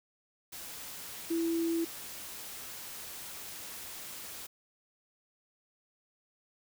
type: tone in noise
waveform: sine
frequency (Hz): 332.5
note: E4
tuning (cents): +15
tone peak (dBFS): -28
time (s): 1.3-1.85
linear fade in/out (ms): 10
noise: white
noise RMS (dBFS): -44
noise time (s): 0.52-4.47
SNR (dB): +13
effects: none